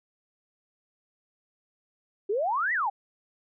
sine exponential two-way sweep, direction up then down, 377.8 to 2015 to 746 Hz, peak -24 dBFS, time 2.29-2.9 s, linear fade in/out 10 ms, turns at 2.73 s, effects none

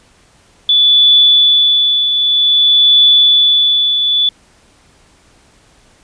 sine tone with tremolo, 3461 Hz, A7, 29 cents flat, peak -4 dBFS, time 0.69-4.29 s, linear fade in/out 2 ms, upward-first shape triangle, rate 0.53 Hz, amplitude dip 55%, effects pink hiss -49 dBFS RMS until 6.03 s + resampled to 22050 Hz

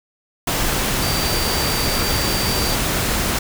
sine tone in noise, 4657 Hz, D8, 15 cents flat, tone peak -25 dBFS, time 1.02-2.75 s, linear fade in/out 5 ms, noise pink, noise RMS -20 dBFS, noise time 0.47-3.39 s, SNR -8 dB, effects none

